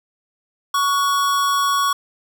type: tone pair together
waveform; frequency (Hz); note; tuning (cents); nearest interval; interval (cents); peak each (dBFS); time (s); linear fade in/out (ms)
square; 1120 / 1453.7; C#6 / F#6; +18 / -31; perfect fourth; 451; -17 / -28; 0.74-1.93; 5
effects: none